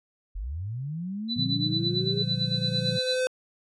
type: linear sweep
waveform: sine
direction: up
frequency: 39 to 415.3 Hz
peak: -30 dBFS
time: 0.35-2.23 s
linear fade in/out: 10 ms
type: tone with tremolo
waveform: sine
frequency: 3984 Hz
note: B7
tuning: 14 cents sharp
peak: -24 dBFS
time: 1.28-3.2 s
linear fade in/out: 50 ms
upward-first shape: sine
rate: 8.9 Hz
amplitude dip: 85%
type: chord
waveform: sine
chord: G minor seventh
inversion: first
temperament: just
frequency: 117.6 / 147 / 176.4 / 196 Hz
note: Bb2 / D3 / F3 / G3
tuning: +16 / +2 / +18 / 0 cents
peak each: -31 / -32 / -32 / -36 dBFS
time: 1.36-2.99 s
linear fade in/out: 10 ms
type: tone with exponential growth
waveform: square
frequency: 511 Hz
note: C5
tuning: 41 cents flat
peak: -23 dBFS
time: 1.61-3.27 s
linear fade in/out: 0 ms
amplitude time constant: 360 ms
effects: resampled to 24000 Hz